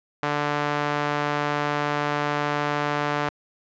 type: tone with band-pass filter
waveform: sawtooth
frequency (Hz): 146.83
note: D3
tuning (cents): 0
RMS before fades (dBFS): -25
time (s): 0.23-3.29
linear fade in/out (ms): 0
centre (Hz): 1200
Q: 0.86
effects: resampled to 16000 Hz